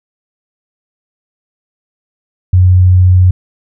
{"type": "tone", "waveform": "sine", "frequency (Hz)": 91.4, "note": "F#2", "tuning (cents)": -21, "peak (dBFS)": -3, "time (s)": [2.53, 3.31], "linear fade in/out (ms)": 5, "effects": []}